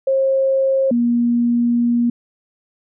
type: tone pair in turn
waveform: sine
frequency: 536 / 238.1 Hz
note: C5 / A#3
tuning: +42 / +37 cents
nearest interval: octave + major second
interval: 1405 cents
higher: first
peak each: -13 dBFS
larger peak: neither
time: 0.07-0.91 / 0.91-2.1 s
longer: second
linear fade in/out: 5 ms
effects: none